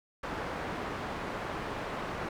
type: low-pass noise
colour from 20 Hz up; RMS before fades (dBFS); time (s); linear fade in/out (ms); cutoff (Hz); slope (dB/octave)
white; -37; 0.23-2.29; 5; 1200; 12
effects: none